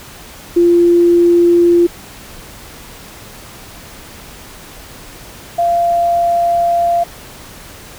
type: tone pair in turn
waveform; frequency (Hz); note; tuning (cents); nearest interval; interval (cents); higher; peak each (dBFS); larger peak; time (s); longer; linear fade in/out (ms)
sine; 345.6 / 688.8; F4 / F5; -18 / -24; octave; 1194; second; -6 / -10; first; 0.56-1.87 / 5.58-7.04; second; 10
effects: pink hiss -35 dBFS RMS until 7.98 s